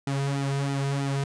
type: tone with flanger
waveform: sawtooth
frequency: 138.9 Hz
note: C#3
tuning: 4 cents sharp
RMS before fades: -27 dBFS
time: 0.07-1.24 s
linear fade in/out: 2 ms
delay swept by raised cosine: 1.8 to 3.7 ms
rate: 3.1 Hz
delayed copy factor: -0.65
effects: resampled to 22050 Hz